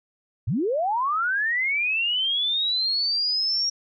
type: linear sweep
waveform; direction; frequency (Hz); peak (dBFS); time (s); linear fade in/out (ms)
sine; up; 82.7 to 5630; -21; 0.47-3.7; 10
effects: none